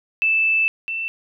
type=tone pair in turn; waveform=sine; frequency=2637 / 2672 Hz; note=E7 / E7; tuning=0 / +23 cents; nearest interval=unison; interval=23 cents; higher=second; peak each=-15 / -23 dBFS; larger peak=first; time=0.22-0.68 / 0.88-1.08 s; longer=first; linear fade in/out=0 ms; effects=none

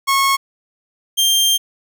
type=tone pair in turn; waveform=sawtooth; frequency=1094 / 3179 Hz; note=C#6 / G7; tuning=-23 / +24 cents; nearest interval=octave + tritone; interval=1847 cents; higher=second; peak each=-9 dBFS; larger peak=neither; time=0.07-0.37 / 1.17-1.58 s; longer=second; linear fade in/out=20 ms; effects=none

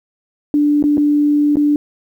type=tone with dropouts; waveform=sine; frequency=293.7 Hz; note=D4; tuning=in tune; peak=-10 dBFS; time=0.54-1.76 s; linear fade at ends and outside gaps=1 ms; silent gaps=0.826-0.839 / 0.972-0.979 / 1.557-1.569 s; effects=8-bit

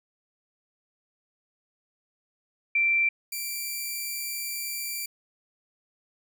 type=tone pair in turn; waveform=sine / 5% pulse; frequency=2349 / 2349 Hz; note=D7 / D7; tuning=0 / 0 cents; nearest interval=unison; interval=0 cents; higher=neither; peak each=-20 / -21 dBFS; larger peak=first; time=2.75-3.09 / 3.32-5.06 s; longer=second; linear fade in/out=5 ms; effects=none

